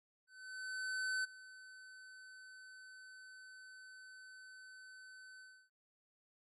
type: tone with ADSR envelope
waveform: square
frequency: 1520 Hz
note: F#6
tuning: 46 cents sharp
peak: -35 dBFS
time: 0.27-5.7 s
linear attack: 970 ms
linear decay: 15 ms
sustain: -19 dB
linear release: 300 ms
effects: low-pass 10000 Hz 12 dB/octave + MP3 48 kbps